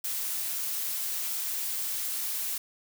blue noise, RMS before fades -32 dBFS, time 0.04-2.58 s, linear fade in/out 5 ms, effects none

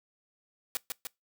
white noise with echo, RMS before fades -32 dBFS, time 0.75-0.77 s, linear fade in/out 0 ms, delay 150 ms, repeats 2, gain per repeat -3 dB, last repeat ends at 1.07 s, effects noise-tail reverb RT60 0.2 s tail -24 dB re dry

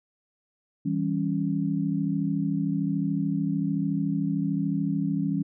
sine chord, C# diminished, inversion first, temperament equal with one note detuned, 162.45 / 196 / 277.2 Hz, E3 / G3 / C#4, -25 / 0 / 0 cents, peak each -28 dBFS, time 0.85-5.43 s, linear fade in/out 10 ms, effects none

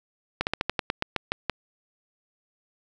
slowing click train, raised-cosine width 0.3 ms, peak -8 dBFS, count 11, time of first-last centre 0.41-1.497 s, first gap 59 ms, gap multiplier 1.13, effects none

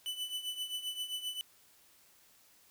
45% pulse tone with tremolo, 2992 Hz, F#7, 19 cents sharp, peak -33 dBFS, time 0.06-1.41 s, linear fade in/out 0 ms, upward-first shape triangle, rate 7.6 Hz, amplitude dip 80%, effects white hiss -64 dBFS RMS until 2.7 s

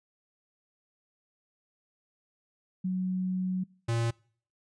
sine / square tone pair in turn, 185 / 116.17 Hz, F#3 / A#2, 0 / -6 cents, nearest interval minor sixth, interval 806 cents, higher first, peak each -27 dBFS, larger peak neither, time 2.84-3.64 / 3.88-4.11 s, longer first, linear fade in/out 10 ms, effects noise-tail reverb RT60 0.5 s tail -25 dB re dry + resampled to 22050 Hz

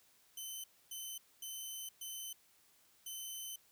10% pulse tone bursts at uneven times, 3052 Hz, G7, 47 cents flat, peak -35 dBFS, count 5, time 0.37-0.64 / 0.91-1.18 / 1.42-1.89 / 2.01-2.33 / 3.06-3.56 s, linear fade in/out 5 ms, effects white hiss -69 dBFS RMS until 3.71 s

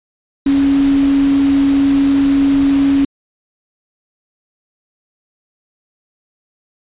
sine tone in noise, 277.2 Hz, C#4, in tune, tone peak -9 dBFS, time 0.46-3.05 s, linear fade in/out 5 ms, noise pink, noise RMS -27 dBFS, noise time 0.46-3.05 s, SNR +15 dB, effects resampled to 8000 Hz

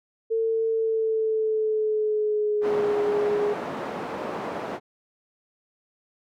sine tone with pitch glide, 449.5 to 414.6 Hz, A4 to G#4, +37 to -3 cents, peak -21 dBFS, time 0.3-3.54 s, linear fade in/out 20 ms, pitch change -140 cents, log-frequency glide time 0.67-2.89 s
white band-pass noise, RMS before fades -32 dBFS, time 2.61-4.8 s, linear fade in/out 50 ms, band 220 to 770 Hz, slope 12 dB/octave
effects none

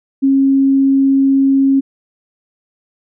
sine tone, 271.6 Hz, C#4, 35 cents flat, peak -8 dBFS, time 0.22-1.81 s, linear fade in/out 20 ms, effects none

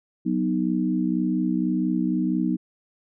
sine chord, B major, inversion second, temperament equal, 185 / 246.9 / 311.1 Hz, F#3 / B3 / D#4, 0 / 0 / 0 cents, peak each -25 dBFS, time 0.25-2.57 s, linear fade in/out 20 ms, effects none

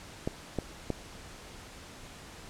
clicks, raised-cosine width 2 ms, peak -16 dBFS, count 3, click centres 0.275 / 0.587 / 0.903 s, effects pink hiss -48 dBFS RMS until 2.49 s + low-pass 9000 Hz 12 dB/octave

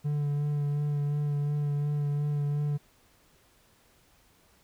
triangle tone with vibrato, 145.9 Hz, D3, 11 cents flat, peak -24 dBFS, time 0.04-2.78 s, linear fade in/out 20 ms, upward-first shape sine, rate 2.8 Hz, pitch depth 19 cents each way, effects pink hiss -63 dBFS RMS until 4.63 s

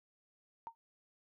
sine tone with exponential decay, 917 Hz, A#5, 29 cents flat, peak -37 dBFS, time 0.67-0.75 s, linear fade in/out 0 ms, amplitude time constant 16 ms, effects none

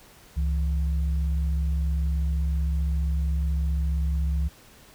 sine tone pair together, 68.7 / 163.15 Hz, C#2 / E3, -15 / -18 cents, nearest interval octave + minor third, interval 1497 cents, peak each -22 / -33 dBFS, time 0.36-4.49 s, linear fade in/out 20 ms, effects pink hiss -52 dBFS RMS until 4.94 s

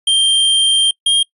square tone pair in turn, 3171 / 3219 Hz, G7 / G7, +19 / +45 cents, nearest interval unison, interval 26 cents, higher second, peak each -10 dBFS, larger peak neither, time 0.07-0.91 / 1.06-1.23 s, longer first, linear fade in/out 5 ms, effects noise-tail reverb RT60 0.1 s tail -24 dB re dry + resampled to 32000 Hz

